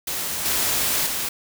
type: noise with level steps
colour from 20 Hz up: white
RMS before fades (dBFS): -27 / -22 / -26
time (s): 0.07-1.29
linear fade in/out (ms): 5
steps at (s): 0.45 / 1.06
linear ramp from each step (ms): 10
effects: none